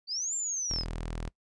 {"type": "linear two-way sweep", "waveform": "sine", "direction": "up then down", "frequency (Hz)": [4485, 7400, 4918], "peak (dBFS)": -30, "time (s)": [0.07, 0.85], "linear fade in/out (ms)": 50, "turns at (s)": 0.35}
{"type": "tone", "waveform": "sawtooth", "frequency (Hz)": 40.75, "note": "E1", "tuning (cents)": -19, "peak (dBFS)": -30, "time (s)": [0.7, 1.29], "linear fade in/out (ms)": 10}
{"effects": ["noise-tail reverb RT60 0.1 s tail -22 dB re dry", "resampled to 22050 Hz"]}